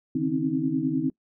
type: tone cluster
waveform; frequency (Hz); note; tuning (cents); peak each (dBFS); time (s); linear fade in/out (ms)
sine; 142.1 / 157.6 / 260.6 / 270.4 / 317.5; C#3 / D#3 / C4 / C#4 / D#4; +43 / +23 / -7 / -43 / +35; -36 / -32 / -27 / -28 / -28; 0.15-1.1; 5
effects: noise-tail reverb RT60 0.1 s tail -22 dB re dry